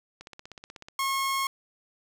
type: click train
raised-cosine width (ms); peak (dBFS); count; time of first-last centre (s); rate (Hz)
0.2; -26; 12; 0.21-0.885; 16.3
type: tone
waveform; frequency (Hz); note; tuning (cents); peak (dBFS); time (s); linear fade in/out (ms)
sawtooth; 1085; C#6; -37; -22; 0.99-1.47; 2
effects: none